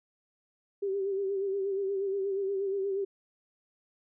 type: tone with vibrato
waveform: sine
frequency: 392 Hz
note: G4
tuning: in tune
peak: -28 dBFS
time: 0.82-3.05 s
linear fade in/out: 10 ms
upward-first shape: sine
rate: 8.4 Hz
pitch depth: 48 cents each way
effects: none